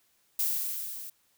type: noise with level ramp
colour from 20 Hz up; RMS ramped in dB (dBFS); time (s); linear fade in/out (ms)
violet; -27 to -42; 0.39-1.1; 5
effects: white hiss -69 dBFS RMS until 1.37 s